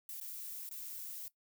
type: noise with dropouts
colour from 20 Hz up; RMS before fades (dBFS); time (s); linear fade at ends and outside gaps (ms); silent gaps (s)
violet; -45; 0.09-1.28; 2; 0.201-0.211 / 0.691-0.711
effects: noise-tail reverb RT60 0.1 s tail -17 dB re dry